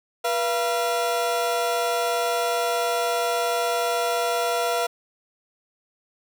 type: tone pair together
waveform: 30% pulse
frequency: 483.4 / 683.6 Hz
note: B4 / F5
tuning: -37 / -37 cents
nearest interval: tritone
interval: 600 cents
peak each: -23 / -21 dBFS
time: 0.24-4.87 s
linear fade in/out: 10 ms
effects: none